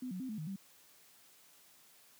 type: tone with pitch steps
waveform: sine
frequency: 253 / 184.2 / 259.8 / 215.2 / 155.7 / 194.4 Hz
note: B3 / F#3 / C4 / A3 / D#3 / G3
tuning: +42 / -7 / -12 / -38 / +2 / -14 cents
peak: -38 dBFS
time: 0.02-0.56 s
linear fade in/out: 5 ms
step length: 90 ms
effects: white hiss -63 dBFS RMS until 2.19 s + high-pass 100 Hz 12 dB/octave